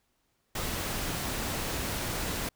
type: noise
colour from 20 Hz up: pink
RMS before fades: -33 dBFS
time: 0.55-2.49 s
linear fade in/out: 5 ms
effects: pink hiss -74 dBFS RMS until 2.55 s